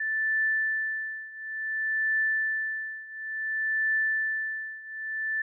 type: tone with tremolo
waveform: sine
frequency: 1760 Hz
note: A6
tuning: in tune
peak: -22 dBFS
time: 0-5.42 s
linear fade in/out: 5 ms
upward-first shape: triangle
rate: 0.57 Hz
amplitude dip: 90%
effects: none